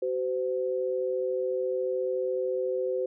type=tone pair together; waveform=sine; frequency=378.2 / 512.2 Hz; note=F#4 / C5; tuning=+38 / -37 cents; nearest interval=perfect fourth; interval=525 cents; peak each=-30 / -28 dBFS; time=0.02-3.06 s; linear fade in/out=5 ms; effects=none